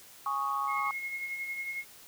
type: chord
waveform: sine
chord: Ab suspended fourth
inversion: none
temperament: equal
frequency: 830.6 / 1108.7 / 1244.5 Hz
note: Ab5 / Db6 / Eb6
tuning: 0 / 0 / 0 cents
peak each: -36 / -30 / -36 dBFS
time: 0.26-0.91 s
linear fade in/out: 2 ms
type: tone with tremolo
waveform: sine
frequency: 2160 Hz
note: C#7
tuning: 45 cents flat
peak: -32 dBFS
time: 0.67-1.85 s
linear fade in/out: 50 ms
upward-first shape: sine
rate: 11 Hz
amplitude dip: 45%
effects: tanh soft clip ceiling -18 dBFS + white hiss -53 dBFS RMS until 2.07 s